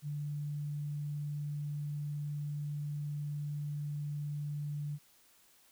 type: tone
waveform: sine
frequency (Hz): 146.83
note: D3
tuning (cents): 0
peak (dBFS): -35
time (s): 0.02-4.99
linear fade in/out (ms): 50
effects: white hiss -65 dBFS RMS until 5.71 s